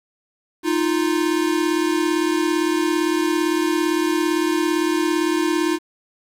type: tone pair together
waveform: square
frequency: 311.1 / 348.8 Hz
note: D#4 / F4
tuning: 0 / -2 cents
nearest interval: major second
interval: 198 cents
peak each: -21 dBFS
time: 0.63-5.79 s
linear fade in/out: 50 ms
effects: low-pass 12000 Hz 12 dB/octave + 8-bit